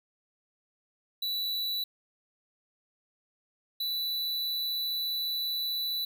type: tone pair in turn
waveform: square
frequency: 3951 / 3967 Hz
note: B7 / B7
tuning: 0 / +7 cents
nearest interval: unison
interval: 7 cents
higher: second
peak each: -30 / -30 dBFS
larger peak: neither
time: 1.22-1.84 / 3.8-6.05 s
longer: second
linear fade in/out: 5 ms
effects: none